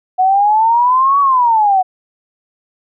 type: exponential two-way sweep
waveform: sine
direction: up then down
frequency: 734 to 1140 to 734 Hz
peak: -8 dBFS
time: 0.18-1.83 s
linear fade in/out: 20 ms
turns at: 1.2 s
effects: none